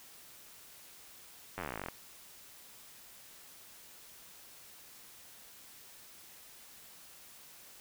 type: slowing click train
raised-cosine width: 0.5 ms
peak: -23 dBFS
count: 20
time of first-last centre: 1.58-1.885 s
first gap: 10 ms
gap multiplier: 1.05
effects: white hiss -55 dBFS RMS until 7.8 s